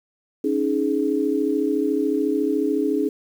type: chord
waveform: sine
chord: C# suspended second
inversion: none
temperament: equal with one note detuned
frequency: 277.2 / 311.1 / 419.9 Hz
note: C#4 / D#4 / G#4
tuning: 0 / 0 / +19 cents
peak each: -23 dBFS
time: 0.44-3.09 s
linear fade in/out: 5 ms
effects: 8-bit